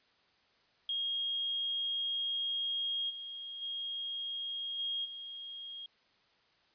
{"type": "tone with level steps", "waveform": "sine", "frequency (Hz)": 3257, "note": "G#7", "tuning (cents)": -34, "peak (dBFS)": [-32, -41, -36, -33, -42], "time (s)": [0.89, 5.86], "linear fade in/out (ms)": 2, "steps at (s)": [3.09, 3.61, 4.78, 5.04], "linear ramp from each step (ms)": 20, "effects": ["white hiss -69 dBFS RMS until 6.74 s", "resampled to 11025 Hz"]}